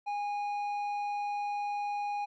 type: tone with low-pass filter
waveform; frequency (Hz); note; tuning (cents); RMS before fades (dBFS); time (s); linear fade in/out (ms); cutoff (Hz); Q
square; 821; G#5; -20; -34; 0.06-2.26; 20; 2200; 0.64
effects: none